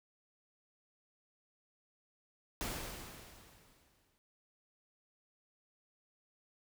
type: noise with exponential decay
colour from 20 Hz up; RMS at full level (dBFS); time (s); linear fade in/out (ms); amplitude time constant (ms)
pink; -38; 2.61-4.18; 0; 340
effects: none